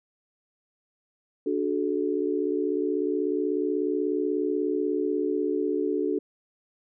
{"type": "chord", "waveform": "sine", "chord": "D major", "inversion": "none", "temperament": "equal with one note detuned", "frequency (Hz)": [293.7, 370, 430.2], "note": ["D4", "F#4", "A4"], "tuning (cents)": [0, 0, -39], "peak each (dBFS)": -28, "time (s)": [1.46, 6.19], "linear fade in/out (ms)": 5, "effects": []}